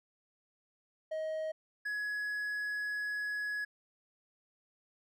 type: tone pair in turn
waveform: triangle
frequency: 630 / 1681.9 Hz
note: D#5 / G#6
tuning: +21 / +21 cents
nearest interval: octave + perfect fourth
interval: 1700 cents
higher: second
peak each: -32 / -32 dBFS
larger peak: neither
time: 1.11-1.52 / 1.85-3.65 s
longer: second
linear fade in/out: 10 ms
effects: none